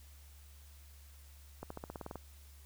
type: accelerating click train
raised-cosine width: 1 ms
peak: -28 dBFS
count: 10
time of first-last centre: 1.63-2.157 s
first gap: 74 ms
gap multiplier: 0.94
effects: added 71 Hz sine -54 dBFS peak until 2.65 s + white hiss -63 dBFS RMS until 2.65 s